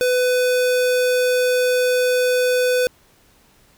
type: tone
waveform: square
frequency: 500 Hz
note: B4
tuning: 21 cents sharp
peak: -16 dBFS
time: 0.01-2.87 s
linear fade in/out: 0 ms
effects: pink hiss -55 dBFS RMS until 3.77 s